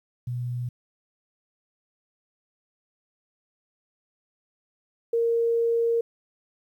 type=tone pair in turn; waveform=sine; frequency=122.6 / 463.9 Hz; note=B2 / A#4; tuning=-12 / -8 cents; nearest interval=octave + major seventh; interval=2304 cents; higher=second; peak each=-27 / -20 dBFS; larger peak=second; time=0.27-0.69 / 5.13-6.01 s; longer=second; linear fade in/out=5 ms; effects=10-bit